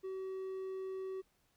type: tone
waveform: triangle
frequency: 379.8 Hz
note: F#4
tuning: 45 cents sharp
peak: -37 dBFS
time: 0.03-1.22 s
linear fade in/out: 20 ms
effects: pink hiss -75 dBFS RMS until 1.56 s